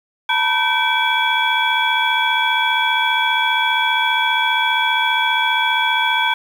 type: tone cluster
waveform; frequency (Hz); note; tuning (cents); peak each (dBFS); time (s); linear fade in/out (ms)
sine; 893 / 968 / 1538 / 2314 / 3358; A5 / B5 / G6 / D7 / G#7; +25 / -35 / -33 / -26 / +18; -21; 0.29-6.34; 5
effects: 7-bit